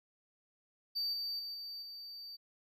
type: tone with level steps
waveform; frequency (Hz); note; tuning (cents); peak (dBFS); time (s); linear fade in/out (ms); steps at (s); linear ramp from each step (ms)
triangle; 4619; D8; -30; -32 / -35 / -39 / -41 / -44; 0.95-2.37; 20; 1.13 / 1.39 / 1.54 / 1.82; 5
effects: none